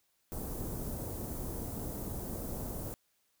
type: band-stop noise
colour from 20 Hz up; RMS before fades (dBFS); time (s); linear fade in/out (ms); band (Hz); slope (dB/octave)
pink; -39; 0.32-2.94; 0; 590 to 12000; 12
effects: white hiss -75 dBFS RMS until 3.4 s